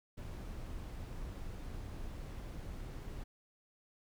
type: noise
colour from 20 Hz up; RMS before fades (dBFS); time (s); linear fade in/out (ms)
brown; -44; 0.17-3.24; 10
effects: none